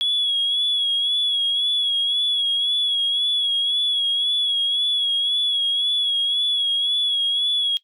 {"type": "tone with vibrato", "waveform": "sine", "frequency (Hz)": 3354, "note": "G#7", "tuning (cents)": 16, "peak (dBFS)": -17, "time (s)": [0.01, 7.77], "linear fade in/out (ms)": 0, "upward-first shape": "sine", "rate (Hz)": 1.9, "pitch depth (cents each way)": 43, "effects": ["noise-tail reverb RT60 0.1 s tail -19 dB re dry", "tanh soft clip ceiling -14 dBFS"]}